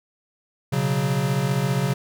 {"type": "chord", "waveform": "square", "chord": "B suspended second", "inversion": "none", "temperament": "equal", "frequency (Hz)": [123.47, 138.59, 185], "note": ["B2", "C#3", "F#3"], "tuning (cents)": [0, 0, 0], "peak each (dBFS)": [-28, -23, -27], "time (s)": [0.72, 1.94], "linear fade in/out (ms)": 10, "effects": []}